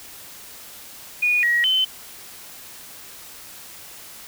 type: tone with pitch steps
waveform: sine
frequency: 2456 / 1904 / 3059 Hz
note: D#7 / A#6 / G7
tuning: -23 / +36 / -43 cents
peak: -16 dBFS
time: 1.22-1.85 s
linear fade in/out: 10 ms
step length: 210 ms
effects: white hiss -41 dBFS RMS until 4.27 s